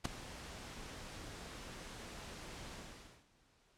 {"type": "noise with ADSR envelope", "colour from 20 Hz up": "pink", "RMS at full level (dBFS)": -33, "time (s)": [0.04, 3.26], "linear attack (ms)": 15, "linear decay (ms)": 5, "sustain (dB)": -16, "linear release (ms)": 530, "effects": ["pink hiss -71 dBFS RMS until 3.77 s", "low-pass 8000 Hz 12 dB/octave"]}